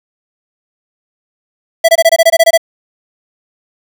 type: tone bursts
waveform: square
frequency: 661 Hz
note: E5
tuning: 5 cents sharp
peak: -4 dBFS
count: 11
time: 1.84-2.577 s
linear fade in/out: 10 ms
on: 47 ms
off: 22 ms
effects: 7-bit

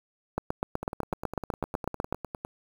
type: two click trains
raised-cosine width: 1 ms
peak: -20 / -13 dBFS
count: 17 / 15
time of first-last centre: 0.83-2.449 / 0.38-2.126 s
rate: 9.88 / 8.02 Hz
effects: 7-bit

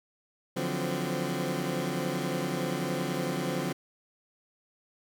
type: tone cluster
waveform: 20% pulse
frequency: 145.1 / 172.4 / 183 / 256.9 Hz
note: D3 / F3 / F#3 / C4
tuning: -21 / -22 / -19 / -32 cents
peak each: -30 dBFS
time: 0.56-3.73 s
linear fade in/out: 10 ms
effects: none

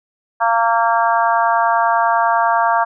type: harmonic tone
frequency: 230 Hz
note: A#3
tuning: 23 cents flat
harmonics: 3 / 4 / 5 / 6 / 7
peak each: -17 / -16 / -19 / -23 / -23 dBFS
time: 0.4-2.85 s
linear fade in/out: 20 ms
effects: none

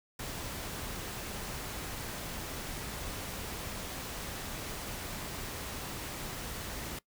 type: noise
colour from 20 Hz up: pink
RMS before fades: -40 dBFS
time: 0.19-6.99 s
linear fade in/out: 5 ms
effects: noise-tail reverb RT60 0.1 s tail -21 dB re dry

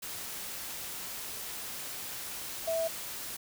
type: tone in noise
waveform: sine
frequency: 655 Hz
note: E5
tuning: 11 cents flat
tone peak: -28 dBFS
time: 2.67-2.88 s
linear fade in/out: 10 ms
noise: white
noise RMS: -40 dBFS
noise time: 0.02-3.37 s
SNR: +9 dB
effects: none

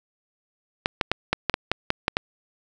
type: clicks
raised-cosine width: 0.3 ms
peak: -4 dBFS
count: 10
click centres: 0.859 / 1.012 / 1.116 / 1.33 / 1.497 / 1.541 / 1.716 / 1.904 / 2.081 / 2.169 s
effects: none

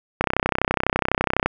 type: click train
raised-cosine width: 0.5 ms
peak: -3 dBFS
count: 41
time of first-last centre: 0.21-1.46 s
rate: 32 Hz
effects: none

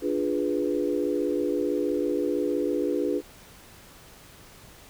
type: chord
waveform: sine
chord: D diminished seventh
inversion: none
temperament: equal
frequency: 293.7 / 349.2 / 415.3 / 493.9 Hz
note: D4 / F4 / Ab4 / Cb5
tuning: 0 / 0 / 0 / 0 cents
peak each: -28 / -29 / -29 / -30 dBFS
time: 0.01-3.22 s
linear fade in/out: 50 ms
effects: pink hiss -50 dBFS RMS until 4.89 s

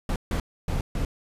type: noise bursts at uneven times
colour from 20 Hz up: brown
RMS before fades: -26 dBFS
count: 4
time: 0.09-0.16 / 0.31-0.4 / 0.68-0.81 / 0.95-1.05 s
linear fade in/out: 2 ms
effects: resampled to 32000 Hz

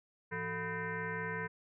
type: tone with frequency modulation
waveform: sine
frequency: 995 Hz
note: B5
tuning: 13 cents sharp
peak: -35 dBFS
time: 0.31-1.48 s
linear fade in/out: 20 ms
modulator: 275 Hz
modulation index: 3.6
effects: none

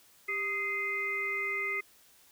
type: harmonic tone with a mistuned harmonic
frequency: 415.3 Hz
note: G#4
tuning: in tune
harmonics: 1 / 3 / 5 / 6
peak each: -41 / -41 / -31 / -42 dBFS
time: 0.28-1.81 s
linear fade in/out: 10 ms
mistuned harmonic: 1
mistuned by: -85 cents
effects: white hiss -61 dBFS RMS until 2.31 s

